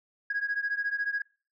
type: beating tone pair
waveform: sine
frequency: 1646 / 1660 Hz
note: G#6 / G#6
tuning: -16 / -1 cents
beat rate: 14 Hz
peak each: -29 / -31 dBFS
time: 0.3-1.22 s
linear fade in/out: 5 ms
effects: noise-tail reverb RT60 0.4 s tail -26 dB re dry + tanh soft clip ceiling -22 dBFS